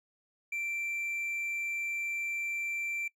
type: tone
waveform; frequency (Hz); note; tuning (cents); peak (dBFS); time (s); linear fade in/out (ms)
triangle; 2349; D7; 0; -31; 0.52-3.08; 5
effects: noise-tail reverb RT60 0.1 s tail -23 dB re dry